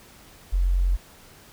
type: tone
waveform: sine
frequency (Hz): 45.09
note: F#1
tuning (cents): -44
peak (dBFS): -18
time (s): 0.52-0.97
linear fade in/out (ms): 20
effects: pink hiss -50 dBFS RMS until 1.52 s